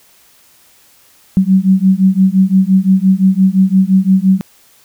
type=beating tone pair; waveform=sine; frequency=187 / 192.8 Hz; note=F#3 / G3; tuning=+19 / -28 cents; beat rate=5.8 Hz; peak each=-10 dBFS; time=1.37-4.41 s; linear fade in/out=0 ms; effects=white hiss -48 dBFS RMS until 4.84 s